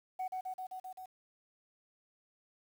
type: tone with echo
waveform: sine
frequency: 746 Hz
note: F#5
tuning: 14 cents sharp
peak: -32 dBFS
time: 0.19-0.28 s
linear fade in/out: 10 ms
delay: 130 ms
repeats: 6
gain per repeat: -2 dB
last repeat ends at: 1.06 s
effects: tanh soft clip ceiling -33 dBFS + 10-bit